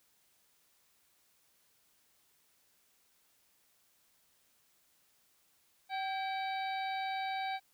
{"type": "harmonic tone with a mistuned harmonic", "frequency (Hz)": 768, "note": "G5", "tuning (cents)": -36, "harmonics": [1, 2, 3, 4, 5, 6], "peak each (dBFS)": [-35, -45, -43, -56, -46, -53], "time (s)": [5.89, 7.6], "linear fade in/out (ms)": 50, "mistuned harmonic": 2, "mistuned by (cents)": 74, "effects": ["white hiss -71 dBFS RMS until 7.73 s"]}